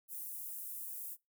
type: high-pass noise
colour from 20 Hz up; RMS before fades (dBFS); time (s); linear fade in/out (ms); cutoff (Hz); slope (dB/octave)
pink; -44; 0.08-1.17; 50; 11000; 24
effects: noise-tail reverb RT60 0.2 s tail -22 dB re dry